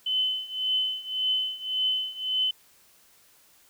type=tone with tremolo; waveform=sine; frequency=3037 Hz; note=F#7; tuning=44 cents sharp; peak=-21 dBFS; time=0.06-2.51 s; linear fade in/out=5 ms; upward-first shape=triangle; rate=1.8 Hz; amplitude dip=90%; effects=white hiss -59 dBFS RMS until 3.69 s

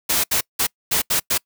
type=noise bursts at uneven times; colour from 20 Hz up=white; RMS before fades=-19 dBFS; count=6; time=0.09-0.24 / 0.31-0.41 / 0.59-0.67 / 0.91-1.02 / 1.1-1.2 / 1.3-1.38 s; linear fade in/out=10 ms; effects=noise-tail reverb RT60 0.1 s tail -26 dB re dry

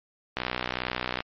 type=click train; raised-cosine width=0.3 ms; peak=-11 dBFS; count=53; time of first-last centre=0.37-1.205 s; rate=62.3 Hz; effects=low-pass 5000 Hz 12 dB/octave + MP3 32 kbps

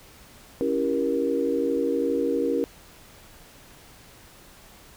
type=chord; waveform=sine; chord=C# diminished seventh; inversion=none; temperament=equal with one note detuned; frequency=277.2 / 329.6 / 392 / 471.9 Hz; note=C#4 / E4 / G4 / Bb4; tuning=0 / 0 / 0 / +21 cents; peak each=-27 / -29 / -29 / -25 dBFS; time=0.61-2.64 s; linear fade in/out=0 ms; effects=pink hiss -50 dBFS RMS until 4.96 s

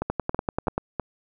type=two click trains; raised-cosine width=1 ms; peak=-12 / -10 dBFS; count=4 / 8; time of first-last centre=0.02-0.997 / 0.1-0.78 s; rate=3.07 / 10.3 Hz; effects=none

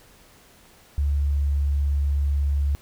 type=tone with pitch glide; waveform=sine; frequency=71.5 to 71.01 Hz; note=D2 to C#2; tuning=-46 to +42 cents; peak=-19 dBFS; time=0.98-2.75 s; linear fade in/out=0 ms; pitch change=-12 cents; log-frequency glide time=1.09-1.51 s; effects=pink hiss -53 dBFS RMS until 2.81 s

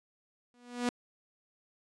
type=tone with exponential growth; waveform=sawtooth; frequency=243.5 Hz; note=B3; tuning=24 cents flat; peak=-22 dBFS; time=0.54-0.89 s; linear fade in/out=0 ms; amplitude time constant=76 ms; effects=resampled to 22050 Hz

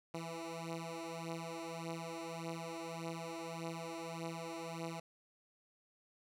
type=beating tone pair; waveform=10% pulse; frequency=164.81 / 166.51 Hz; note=E3 / E3; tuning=0 / +18 cents; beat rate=1.7 Hz; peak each=-36 / -37 dBFS; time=0.14-5 s; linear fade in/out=5 ms; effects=low-pass 11000 Hz 12 dB/octave

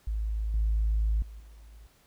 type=tone with level steps; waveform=sine; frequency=53.8 Hz; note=A1; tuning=38 cents flat; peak=-27 / -22 / -41 / -47 dBFS; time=0.07-1.87 s; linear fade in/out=5 ms; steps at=0.54 / 1.22 / 1.4 s; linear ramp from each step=2 ms; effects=tanh soft clip ceiling -19 dBFS + pink hiss -63 dBFS RMS until 2.06 s

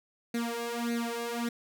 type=tone with flanger; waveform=sawtooth; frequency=234.9 Hz; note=A#3; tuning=13 cents sharp; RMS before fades=-33 dBFS; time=0.34-1.49 s; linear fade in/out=5 ms; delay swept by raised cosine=0.47 to 2.47 ms; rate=1.7 Hz; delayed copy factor=+0.9; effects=none

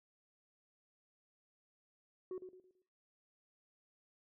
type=tone with echo; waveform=sine; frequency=370 Hz; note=F#4; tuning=in tune; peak=-37 dBFS; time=2.31-2.38 s; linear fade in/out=2 ms; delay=110 ms; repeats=4; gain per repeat=-9 dB; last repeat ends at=2.82 s; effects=noise-tail reverb RT60 0.5 s tail -21 dB re dry + tanh soft clip ceiling -39 dBFS

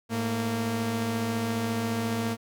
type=tone pair together; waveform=sawtooth; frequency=107.76 / 230 Hz; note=A2 / A#3; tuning=-36 / -23 cents; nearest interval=octave + minor second; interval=1313 cents; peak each=-28 / -24 dBFS; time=0.09-2.37 s; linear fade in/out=50 ms; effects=none

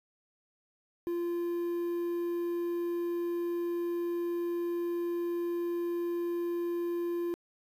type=tone with quantisation; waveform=triangle; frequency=345.4 Hz; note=F4; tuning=19 cents flat; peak=-28 dBFS; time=1.07-7.34 s; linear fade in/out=0 ms; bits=9; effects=resampled to 32000 Hz

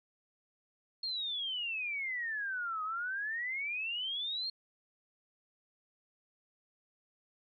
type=exponential two-way sweep; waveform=sine; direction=down then up; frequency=4300 to 1244.5 to 4300 Hz; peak=-34 dBFS; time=1.03-4.5 s; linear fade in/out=5 ms; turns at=2.83 s; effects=none

